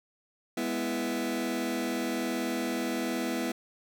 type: chord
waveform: sawtooth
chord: E major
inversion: first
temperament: just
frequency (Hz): 206 / 247.2 / 329.6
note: G#3 / B3 / E4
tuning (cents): -14 / +2 / 0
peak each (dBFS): -33 / -28 / -29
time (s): 0.57-3.52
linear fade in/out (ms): 5
effects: none